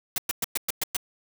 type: noise bursts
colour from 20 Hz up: white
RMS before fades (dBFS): -26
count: 7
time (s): 0.16-0.967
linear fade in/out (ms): 2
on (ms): 21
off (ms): 110
effects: none